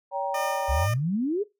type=chord; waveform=sine; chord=G diminished; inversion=second; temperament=just; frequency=564.5 / 784 / 940.8 Hz; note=Db5 / G5 / Bb5; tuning=+31 / 0 / +16 cents; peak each=-30 dBFS; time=0.11-0.88 s; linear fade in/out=50 ms
type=tone with tremolo; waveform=15% pulse; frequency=605 Hz; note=D#5; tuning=49 cents flat; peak=-22 dBFS; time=0.34-0.94 s; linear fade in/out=5 ms; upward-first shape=sine; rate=2.5 Hz; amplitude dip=45%
type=exponential sweep; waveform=sine; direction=up; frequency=61.74 to 440 Hz; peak=-23 dBFS; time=0.68-1.44 s; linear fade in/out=20 ms
effects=noise-tail reverb RT60 0.2 s tail -19 dB re dry